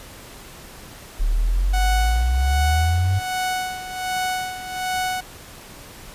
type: exponential sweep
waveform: sine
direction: up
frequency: 35.87 to 98 Hz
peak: -16 dBFS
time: 1.19-3.2 s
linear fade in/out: 20 ms
type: tone with tremolo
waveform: sawtooth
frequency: 740 Hz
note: F#5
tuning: in tune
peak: -17 dBFS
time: 1.73-5.21 s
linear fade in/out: 10 ms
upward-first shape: sine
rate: 1.3 Hz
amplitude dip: 70%
effects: pink hiss -41 dBFS RMS until 6.14 s + resampled to 32000 Hz